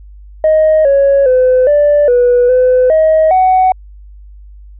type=tone with pitch steps; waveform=sine; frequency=625 / 555 / 509 / 586 / 488.8 / 506 / 632 / 747 Hz; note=D#5 / C#5 / C5 / D5 / B4 / B4 / D#5 / F#5; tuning=+8 / +2 / -48 / -4 / -18 / +42 / +27 / +16 cents; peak=-4 dBFS; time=0.44-3.72 s; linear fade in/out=2 ms; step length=410 ms; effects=tanh soft clip ceiling -3 dBFS + added 50 Hz sine -32 dBFS peak until 4.79 s